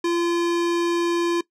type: tone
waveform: square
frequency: 343 Hz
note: F4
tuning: 31 cents flat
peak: -20 dBFS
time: 0.04-1.41 s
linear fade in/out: 5 ms
effects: noise-tail reverb RT60 0.1 s tail -20 dB re dry + low-pass 7000 Hz 12 dB/octave